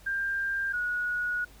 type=tone pair in turn; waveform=sine; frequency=1592 / 1457 Hz; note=G6 / F#6; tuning=+26 / -27 cents; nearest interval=major second; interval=153 cents; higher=first; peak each=-27 dBFS; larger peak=neither; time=0.06-0.73 / 0.73-1.45 s; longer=second; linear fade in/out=10 ms; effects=added 50 Hz sine -53 dBFS peak until 1.6 s + pink hiss -56 dBFS RMS until 1.6 s